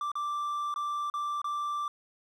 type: tone with dropouts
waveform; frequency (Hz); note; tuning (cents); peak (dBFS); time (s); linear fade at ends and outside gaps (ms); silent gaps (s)
triangle; 1174.7; D6; 0; -28; 0.01-1.88; 2; 0.117-0.154 / 0.741-0.76 / 1.1-1.139 / 1.417-1.443
effects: none